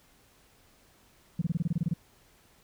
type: tone bursts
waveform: sine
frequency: 166.7 Hz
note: E3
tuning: 20 cents sharp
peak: -23 dBFS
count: 11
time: 1.39-1.937 s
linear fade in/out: 5 ms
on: 27 ms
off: 25 ms
effects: tanh soft clip ceiling -20 dBFS + pink hiss -62 dBFS RMS until 2.63 s